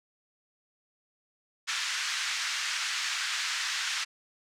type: band-pass noise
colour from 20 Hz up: pink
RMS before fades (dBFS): -32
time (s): 1.67-4.05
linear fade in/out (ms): 20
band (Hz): 1400 to 6900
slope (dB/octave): 24
effects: none